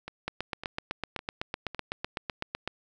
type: two click trains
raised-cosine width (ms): 0.3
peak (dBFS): -15 / -22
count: 20 / 4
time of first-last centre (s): 0.28-2.676 / 0.08-1.747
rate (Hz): 7.93 / 1.8
effects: none